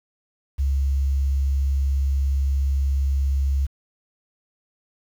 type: tone with quantisation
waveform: sine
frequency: 68.5 Hz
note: C#2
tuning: 20 cents flat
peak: -18 dBFS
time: 0.58-3.67 s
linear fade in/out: 20 ms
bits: 8
effects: none